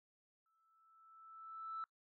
sine tone with exponential growth, 1318.5 Hz, E6, in tune, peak -39 dBFS, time 0.46-1.84 s, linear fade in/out 1 ms, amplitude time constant 300 ms, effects noise-tail reverb RT60 0.1 s tail -24 dB re dry + tanh soft clip ceiling -37 dBFS

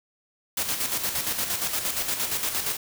white noise with tremolo, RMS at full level -26 dBFS, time 0.57-2.77 s, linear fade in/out 5 ms, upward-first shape square, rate 8.6 Hz, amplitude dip 50%, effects none

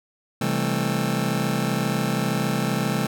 sawtooth chord, A minor seventh, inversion first, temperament just, 132 / 165 / 198 / 220 Hz, C3 / E3 / G3 / A3, +16 / +2 / +18 / 0 cents, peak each -23 dBFS, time 0.41-3.07 s, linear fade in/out 5 ms, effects none

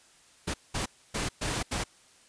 pink noise bursts at uneven times, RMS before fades -31 dBFS, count 5, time 0.47-0.54 / 0.74-0.86 / 1.14-1.29 / 1.41-1.63 / 1.71-1.84 s, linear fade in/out 10 ms, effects white hiss -59 dBFS RMS until 2.28 s + resampled to 22050 Hz

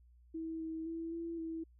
sine tone with pitch steps, 324.2 / 321.5 / 329.3 / 334.5 / 325.7 Hz, E4 / E4 / E4 / E4 / E4, -29 / -43 / -2 / +25 / -21 cents, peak -38 dBFS, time 0.34-1.64 s, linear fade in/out 10 ms, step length 260 ms, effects added 60 Hz sine -60 dBFS peak until 1.79 s

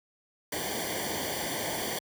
pink noise with comb filter, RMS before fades -33 dBFS, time 0.52-1.99 s, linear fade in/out 5 ms, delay 0.76 ms, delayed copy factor -0.9, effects high-pass 60 Hz 12 dB/octave

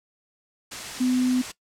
sine tone in noise, 252.7 Hz, B3, 40 cents sharp, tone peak -19 dBFS, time 1-1.42 s, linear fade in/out 10 ms, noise white, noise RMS -34 dBFS, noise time 0.71-1.52 s, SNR +12 dB, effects noise-tail reverb RT60 0.1 s tail -18 dB re dry + low-pass 8000 Hz 12 dB/octave

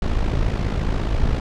brown noise with amplitude modulation, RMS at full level -17 dBFS, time 0.02-1.4 s, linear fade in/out 2 ms, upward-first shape sine, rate 54.4 Hz, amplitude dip 65%, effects low-pass 5000 Hz 12 dB/octave

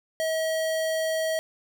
square tone, 640 Hz, D#5, 49 cents sharp, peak -25 dBFS, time 0.2-1.39 s, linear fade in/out 0 ms, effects none

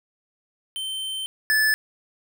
square tone pair in turn, 3100 / 1736.8 Hz, G7 / A6, -20 / -23 cents, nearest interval minor seventh, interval 1003 cents, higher first, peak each -28 / -18 dBFS, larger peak second, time 0.76-1.26 / 1.5-1.74 s, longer first, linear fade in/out 0 ms, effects 10-bit

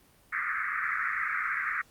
pink band-pass noise, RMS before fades -31 dBFS, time 0.32-1.82 s, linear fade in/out 10 ms, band 1200 to 2200 Hz, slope 96 dB/octave, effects pink hiss -61 dBFS RMS until 1.9 s + Opus 32 kbps

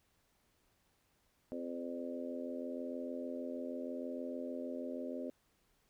harmonic tone with a mistuned harmonic, 86.4 Hz, F2, 18 cents flat, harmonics 3 / 4 / 5 / 6 / 7, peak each -42 / -48 / -49 / -46 / -46 dBFS, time 1.52-5.3 s, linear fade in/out 0 ms, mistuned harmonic 7, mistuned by -16 cents, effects pink hiss -75 dBFS RMS until 5.89 s

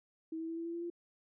sine tone with pitch steps, 322.3 / 325.9 / 329.5 / 333.1 / 336.8 / 340.5 / 344.2 Hz, E4 / E4 / E4 / E4 / E4 / F4 / F4, -39 / -20 / -1 / +18 / +37 / -44 / -25 cents, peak -37 dBFS, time 0.32-0.901 s, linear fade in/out 5 ms, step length 83 ms, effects none

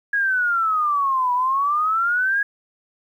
sine exponential two-way sweep, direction down then up, 1666 to 975 to 1666 Hz, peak -17 dBFS, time 0.13-2.43 s, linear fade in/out 5 ms, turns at 1.33 s, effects 9-bit

